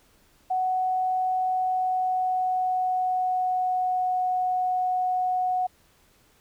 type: tone with pitch glide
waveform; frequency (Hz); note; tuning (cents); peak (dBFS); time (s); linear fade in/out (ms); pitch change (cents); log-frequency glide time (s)
sine; 743 to 735.3; F#5 to F#5; +7 to -11; -22; 0.5-5.67; 10; -18; 1.41-4.18
effects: pink hiss -61 dBFS RMS until 6.4 s